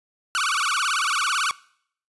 sawtooth tone with vibrato, 1298 Hz, E6, 27 cents flat, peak -17 dBFS, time 0.35-1.51 s, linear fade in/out 0 ms, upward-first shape sine, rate 18 Hz, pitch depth 280 cents each way, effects noise-tail reverb RT60 0.6 s tail -21 dB re dry + resampled to 24000 Hz

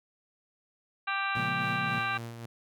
harmonic tone, 392.8 Hz, G4, 4 cents sharp, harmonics 2 / 3 / 4 / 5 / 6 / 7 / 8 / 9 / 10, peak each -37 / -33 / -33 / -45 / -37 / -38 / -50 / -52 / -42 dBFS, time 1.07-2.18 s, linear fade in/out 10 ms
sawtooth tone with tremolo, 116.54 Hz, A#2, in tune, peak -33 dBFS, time 1.35-2.46 s, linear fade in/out 5 ms, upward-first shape sine, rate 3.7 Hz, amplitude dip 45%
triangle chord, C# dominant seventh, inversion none, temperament equal with one note detuned, 138.59 / 174.61 / 207.7 / 241.9 Hz, C#3 / E#3 / G#3 / B3, 0 / 0 / 0 / -36 cents, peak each -37 / -37 / -41 / -41 dBFS, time 1.37-1.99 s, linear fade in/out 0 ms
effects none

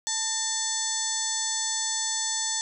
harmonic tone with a mistuned harmonic, 880 Hz, A5, in tune, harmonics 1 / 2 / 4 / 5 / 6 / 7 / 8 / 9, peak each -38 / -38 / -35 / -35 / -38 / -31 / -36 / -31 dBFS, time 0.07-2.61 s, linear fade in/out 0 ms, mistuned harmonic 2, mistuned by +50 cents, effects 10-bit

